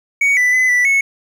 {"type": "tone with pitch steps", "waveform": "triangle", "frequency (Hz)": [2241, 1986, 2019, 1971, 2200], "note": ["C#7", "B6", "B6", "B6", "C#7"], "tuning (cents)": [18, 9, 38, -4, -14], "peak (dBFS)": -9, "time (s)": [0.21, 1.01], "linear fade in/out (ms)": 5, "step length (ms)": 160, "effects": ["8-bit"]}